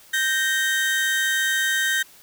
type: tone pair together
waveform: 35% pulse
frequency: 1563.2 / 1859 Hz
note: G6 / A#6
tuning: -5 / -5 cents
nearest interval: minor third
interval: 300 cents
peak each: -21 dBFS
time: 0.13-2.03 s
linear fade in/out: 10 ms
effects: white hiss -50 dBFS RMS until 2.22 s